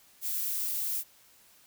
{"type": "noise", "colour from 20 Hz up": "violet", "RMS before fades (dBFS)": -32, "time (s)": [0.21, 1.04], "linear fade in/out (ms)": 50, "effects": ["white hiss -60 dBFS RMS until 1.66 s"]}